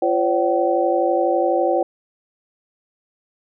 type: tone cluster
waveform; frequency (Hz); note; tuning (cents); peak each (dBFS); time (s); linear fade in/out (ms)
sine; 344.3 / 519 / 571 / 761; F4 / C5 / D5 / F#5; -25 / -14 / -49 / +48; -21; 0.02-1.83; 5
effects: none